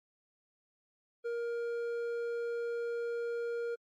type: tone with hard clipping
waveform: sine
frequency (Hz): 470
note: A#4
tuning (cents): +14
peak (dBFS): -35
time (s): 1.24-3.76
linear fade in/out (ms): 20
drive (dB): 6
effects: AAC 64 kbps